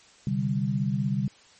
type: chord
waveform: sine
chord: C suspended second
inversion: none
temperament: just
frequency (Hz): 130.81 / 147.16 / 196.22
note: C3 / D3 / G3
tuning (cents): 0 / +4 / +2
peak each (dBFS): -28 / -29 / -27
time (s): 0.27-1.28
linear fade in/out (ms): 2
effects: white hiss -55 dBFS RMS until 1.59 s + MP3 32 kbps